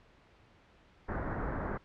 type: low-pass noise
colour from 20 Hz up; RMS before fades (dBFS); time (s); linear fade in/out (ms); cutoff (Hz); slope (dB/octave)
pink; -36; 1.08-1.78; 10; 1800; 48
effects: pink hiss -62 dBFS RMS until 1.84 s + low-pass 3000 Hz 12 dB/octave